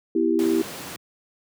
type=chord; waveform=sine; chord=E minor; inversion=second; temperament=equal; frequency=246.9 / 329.6 / 392 Hz; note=B3 / E4 / G4; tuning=0 / 0 / 0 cents; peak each=-25 / -20 / -23 dBFS; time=0.15-0.62 s; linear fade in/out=5 ms
type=noise; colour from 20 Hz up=pink; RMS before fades=-35 dBFS; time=0.39-0.96 s; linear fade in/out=0 ms
effects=high-pass 150 Hz 12 dB/octave